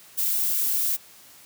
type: noise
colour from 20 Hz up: violet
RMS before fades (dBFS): -24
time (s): 0.17-0.97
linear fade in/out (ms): 20
effects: white hiss -50 dBFS RMS until 1.45 s + high-pass 80 Hz 12 dB/octave